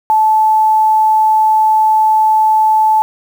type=tone with quantisation; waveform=sine; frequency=870 Hz; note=A5; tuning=20 cents flat; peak=-7 dBFS; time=0.1-3.02 s; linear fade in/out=0 ms; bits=6; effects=none